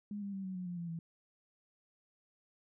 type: tone with pitch steps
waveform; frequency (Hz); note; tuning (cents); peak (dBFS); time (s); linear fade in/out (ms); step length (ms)
sine; 206 / 199.67 / 193.54 / 187.6 / 181.84 / 176.25 / 170.84 / 165.59; G#3 / G3 / G3 / F#3 / F#3 / F3 / F3 / E3; -14 / +32 / -22 / +24 / -30 / +16 / -38 / +8; -38; 0.11-0.99; 2; 110
effects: none

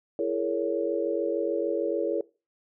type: chord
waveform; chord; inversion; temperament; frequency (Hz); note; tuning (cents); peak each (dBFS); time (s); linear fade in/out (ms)
sine; A# half-diminished seventh; second; just; 335.6 / 419.5 / 466.2 / 559.4; E4 / G#4 / A#4 / C#5; +31 / +17 / 0 / +16; -30; 0.19-2.21; 2
effects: noise-tail reverb RT60 0.3 s tail -21 dB re dry

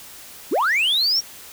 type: linear sweep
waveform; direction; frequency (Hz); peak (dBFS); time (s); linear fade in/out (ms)
sine; up; 207.7 to 5700; -14; 0.51-1.21; 20
effects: tanh soft clip ceiling -15 dBFS + white hiss -41 dBFS RMS until 1.52 s

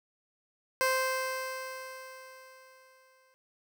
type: tone with exponential decay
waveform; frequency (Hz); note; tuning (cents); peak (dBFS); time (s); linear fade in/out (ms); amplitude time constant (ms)
15% pulse; 521; C5; -7; -18; 0.81-3.34; 0; 550
effects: none

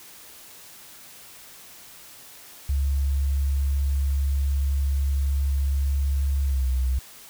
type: tone with pitch glide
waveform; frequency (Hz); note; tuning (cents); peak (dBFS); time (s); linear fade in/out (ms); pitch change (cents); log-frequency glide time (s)
sine; 69.3 to 64.29; C#2 to C2; 0 to -30; -20; 2.69-6.99; 5; -130; 6.44-6.67
effects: white hiss -46 dBFS RMS until 7.29 s

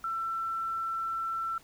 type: tone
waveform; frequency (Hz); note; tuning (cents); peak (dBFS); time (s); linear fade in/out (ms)
sine; 1340; E6; +28; -30; 0.04-1.58; 2
effects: pink hiss -58 dBFS RMS until 1.63 s

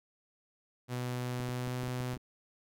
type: tone with pitch glide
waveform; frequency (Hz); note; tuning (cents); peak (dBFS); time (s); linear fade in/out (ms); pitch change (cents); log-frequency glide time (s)
sawtooth; 124.2 to 125.5; B2 to B2; +10 to +28; -30; 0.88-2.18; 50; +18; 1.47-1.76
type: clicks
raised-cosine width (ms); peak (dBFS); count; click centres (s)
3; -31; 8; 1.402 / 1.49 / 1.676 / 1.834 / 1.88 / 2.005 / 2.135 / 2.169
effects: none

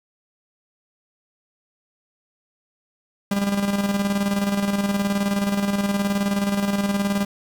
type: tone with tremolo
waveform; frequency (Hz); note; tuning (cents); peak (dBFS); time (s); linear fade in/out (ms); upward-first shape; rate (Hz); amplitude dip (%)
45% pulse; 200.2; G3; +37; -18; 3.31-7.25; 5; square; 19; 50
effects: 8-bit

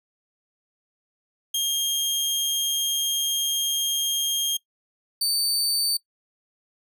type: tone pair in turn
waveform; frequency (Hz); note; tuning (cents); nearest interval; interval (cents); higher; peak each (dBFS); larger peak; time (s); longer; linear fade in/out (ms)
sawtooth; 3224 / 4571; G7 / D8; +48 / -48; tritone; 604; second; -19; neither; 1.54-4.57 / 5.21-5.97; first; 5
effects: noise-tail reverb RT60 0.1 s tail -20 dB re dry

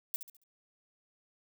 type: noise with echo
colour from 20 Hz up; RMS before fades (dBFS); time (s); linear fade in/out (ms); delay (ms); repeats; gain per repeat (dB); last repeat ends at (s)
violet; -34; 0.14-0.16; 0; 69; 4; -9; 0.436
effects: none

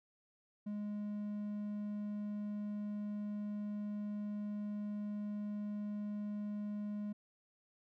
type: tone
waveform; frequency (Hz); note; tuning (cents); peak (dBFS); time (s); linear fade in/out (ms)
triangle; 207.7; G#3; 0; -36; 0.66-7.13; 10
effects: none

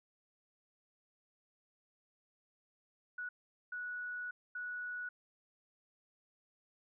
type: tone bursts at uneven times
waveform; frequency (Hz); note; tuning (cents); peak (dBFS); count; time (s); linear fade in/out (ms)
sine; 1469; F#6; -13; -39; 3; 3.18-3.29 / 3.72-4.31 / 4.55-5.09; 5
effects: none

